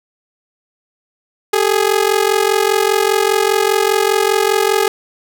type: ring-modulated tone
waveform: sawtooth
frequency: 415.3 Hz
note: G#4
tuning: in tune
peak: -5 dBFS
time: 1.53-4.88 s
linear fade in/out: 2 ms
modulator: 22.5 Hz
effects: none